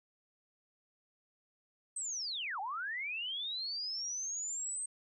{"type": "linear two-way sweep", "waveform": "sine", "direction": "down then up", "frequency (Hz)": [8380, 740, 8380], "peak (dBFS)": -36, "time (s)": [1.96, 4.86], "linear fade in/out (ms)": 5, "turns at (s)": 2.6, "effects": []}